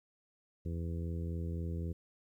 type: harmonic tone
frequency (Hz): 83.8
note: E2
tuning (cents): +29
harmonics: 1 / 2 / 3 / 4 / 5 / 6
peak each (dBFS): -36 / -41 / -49 / -48 / -50 / -53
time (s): 0.65-1.93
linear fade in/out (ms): 10
effects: 12-bit

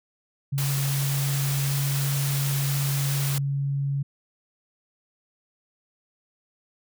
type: tone with pitch glide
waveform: sine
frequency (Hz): 138.59 to 139.47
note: C#3 to C#3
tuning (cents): 0 to +11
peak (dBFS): -23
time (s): 0.52-4.03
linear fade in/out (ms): 10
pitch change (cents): +11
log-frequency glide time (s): 0.98-3.79
type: noise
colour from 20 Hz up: white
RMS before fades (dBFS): -31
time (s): 0.58-3.38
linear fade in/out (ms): 0
effects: none

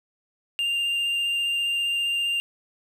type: tone with vibrato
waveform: triangle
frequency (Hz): 2794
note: F7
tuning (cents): 0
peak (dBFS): -21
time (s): 0.59-2.4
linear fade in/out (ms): 0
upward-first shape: sine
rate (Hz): 15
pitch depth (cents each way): 10
effects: none

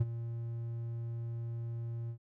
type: tone with ADSR envelope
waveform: triangle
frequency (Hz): 116.54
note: A#2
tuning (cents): 0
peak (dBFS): -21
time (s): 0-2.18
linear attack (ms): 10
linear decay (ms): 31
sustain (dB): -13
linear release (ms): 83
effects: none

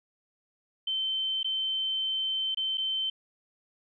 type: tone with dropouts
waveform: sine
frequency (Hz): 3091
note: G7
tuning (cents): -25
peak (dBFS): -27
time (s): 0.87-3.1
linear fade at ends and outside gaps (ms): 5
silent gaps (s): 1.431-1.444 / 2.547-2.571 / 2.774-2.779
effects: none

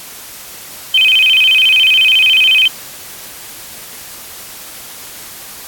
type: tone with vibrato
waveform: sine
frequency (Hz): 2794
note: F7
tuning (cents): 0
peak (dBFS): -6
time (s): 0.94-2.68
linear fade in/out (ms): 5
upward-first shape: square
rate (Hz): 14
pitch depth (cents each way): 180
effects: white hiss -31 dBFS RMS until 5.67 s + AAC 64 kbps

